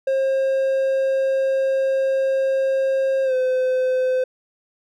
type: tone with pitch glide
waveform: triangle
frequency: 535 to 512.9 Hz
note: C5 to C5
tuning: +38 to -35 cents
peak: -15 dBFS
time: 0.07-4.24 s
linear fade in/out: 5 ms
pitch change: -73 cents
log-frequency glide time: 3.24-3.34 s
effects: none